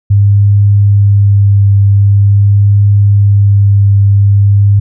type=tone with vibrato; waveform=sine; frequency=100.8 Hz; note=G2; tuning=49 cents sharp; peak=-3 dBFS; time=0.1-4.8 s; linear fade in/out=10 ms; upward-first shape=triangle; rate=0.45 Hz; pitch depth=15 cents each way; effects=none